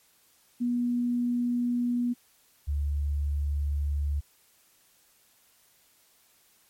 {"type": "tone pair in turn", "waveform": "sine", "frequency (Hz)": [242.3, 72.22], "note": ["B3", "D2"], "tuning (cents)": [-33, -28], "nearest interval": "octave + major sixth", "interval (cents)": 2095, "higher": "first", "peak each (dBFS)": [-24, -25], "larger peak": "first", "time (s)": [[0.6, 2.14], [2.67, 4.21]], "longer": "neither", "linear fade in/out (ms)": 20, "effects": ["white hiss -63 dBFS RMS until 6.69 s", "MP3 64 kbps"]}